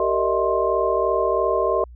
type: tone cluster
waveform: sine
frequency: 387.6 / 461.8 / 604 / 647 / 1056 Hz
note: G4 / A#4 / D5 / E5 / C6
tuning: -20 / -16 / +48 / -32 / +16 cents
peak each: -24 dBFS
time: 0-1.84 s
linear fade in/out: 2 ms
effects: added 60 Hz sine -39 dBFS peak until 1.95 s